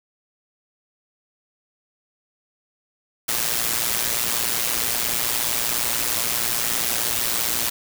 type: noise with amplitude modulation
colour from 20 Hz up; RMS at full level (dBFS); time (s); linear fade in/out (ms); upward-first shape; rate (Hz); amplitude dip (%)
white; -20; 3.28-7.7; 10; sine; 117; 70
effects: none